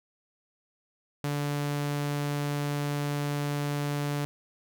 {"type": "tone", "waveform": "sawtooth", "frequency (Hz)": 145, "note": "D3", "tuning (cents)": -22, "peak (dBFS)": -24, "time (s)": [1.24, 4.25], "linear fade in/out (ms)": 0, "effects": []}